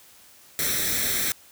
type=noise with comb filter; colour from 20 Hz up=white; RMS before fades=-25 dBFS; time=0.59-1.32 s; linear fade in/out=0 ms; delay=0.52 ms; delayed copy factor=+0.7; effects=white hiss -52 dBFS RMS until 1.51 s